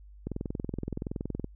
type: click train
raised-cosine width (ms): 3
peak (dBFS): -20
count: 26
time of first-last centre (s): 0.27-1.444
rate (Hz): 21.3
effects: added 50 Hz sine -48 dBFS peak until 1.55 s